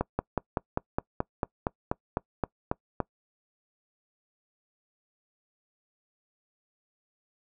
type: slowing click train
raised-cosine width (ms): 1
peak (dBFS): -12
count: 14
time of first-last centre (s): 0.01-3.003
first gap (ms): 180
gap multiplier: 1.04
effects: noise-tail reverb RT60 0.1 s tail -24 dB re dry